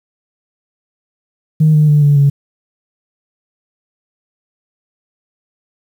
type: tone with pitch steps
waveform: sine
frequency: 155.56 / 151.83 / 148.19 / 144.64 / 141.17 Hz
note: D#3 / D#3 / D3 / D3 / C#3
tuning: 0 / -42 / +16 / -26 / +32 cents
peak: -5 dBFS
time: 1.6-2.3 s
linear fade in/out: 10 ms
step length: 140 ms
effects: tanh soft clip ceiling -2 dBFS + 7-bit